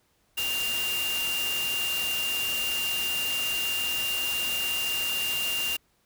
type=tone in noise; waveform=sine; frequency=2794 Hz; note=F7; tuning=in tune; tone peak=-27 dBFS; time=0.37-5.77 s; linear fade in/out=10 ms; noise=white; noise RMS=-33 dBFS; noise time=0.37-5.77 s; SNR=+3 dB; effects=pink hiss -68 dBFS RMS until 6.05 s